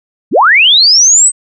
sine linear sweep, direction up, 127.1 to 8300 Hz, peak -3 dBFS, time 0.31-1.32 s, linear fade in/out 50 ms, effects none

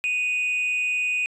sine tone pair together, 2489 / 2760 Hz, D#7 / F7, 0 / -21 cents, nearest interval major second, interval 179 cents, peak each -20 / -30 dBFS, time 0.04-1.26 s, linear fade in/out 0 ms, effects tanh soft clip ceiling -19 dBFS

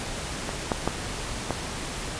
clicks, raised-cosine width 1 ms, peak -17 / -8 / -8 / -10 dBFS, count 4, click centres 0.492 / 0.718 / 0.876 / 1.507 s, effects pink hiss -33 dBFS RMS until 2.19 s + resampled to 22050 Hz

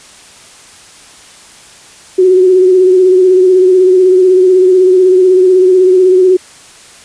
sine tone with vibrato, 370 Hz, F#4, in tune, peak -3 dBFS, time 2.18-6.37 s, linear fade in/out 10 ms, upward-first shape sine, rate 16 Hz, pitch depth 38 cents each way, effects white hiss -37 dBFS RMS until 7.04 s + resampled to 22050 Hz

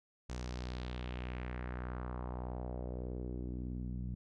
sawtooth tone with low-pass filter sweep, 61.74 Hz, B1, in tune, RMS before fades -41 dBFS, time 0.29-4.15 s, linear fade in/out 10 ms, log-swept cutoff 6700 to 170 Hz, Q 2.1, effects none

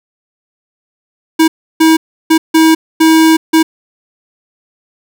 square tone bursts at uneven times, 320.9 Hz, E4, 46 cents flat, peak -5 dBFS, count 6, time 1.39-1.48 / 1.8-1.97 / 2.3-2.38 / 2.54-2.75 / 3-3.37 / 3.53-3.63 s, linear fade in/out 10 ms, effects none

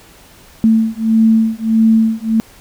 sine beating tone pair, 222.1 / 223.7 Hz, A3 / A3, +16 / +29 cents, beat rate 1.6 Hz, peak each -12 dBFS, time 0.64-2.4 s, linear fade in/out 0 ms, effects pink hiss -43 dBFS RMS until 2.6 s

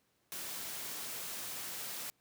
white noise, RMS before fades -42 dBFS, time 0.32-2.1 s, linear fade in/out 0 ms, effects pink hiss -75 dBFS RMS until 2.2 s + high-pass 100 Hz 12 dB/octave

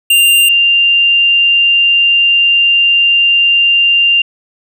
square / sine tone pair in turn, 2789 / 2789 Hz, F7 / F7, -3 / -3 cents, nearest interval unison, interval 0 cents, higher neither, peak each -6 dBFS, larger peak neither, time 0.1-0.49 / 0.49-4.22 s, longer second, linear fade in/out 5 ms, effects none

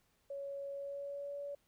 sine tone with pitch glide, 558 to 569.7 Hz, C#5 to C#5, +11 to +47 cents, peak -40 dBFS, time 0.3-1.55 s, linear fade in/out 5 ms, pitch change +36 cents, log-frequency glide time 0.72-1.38 s, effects pink hiss -75 dBFS RMS until 1.67 s

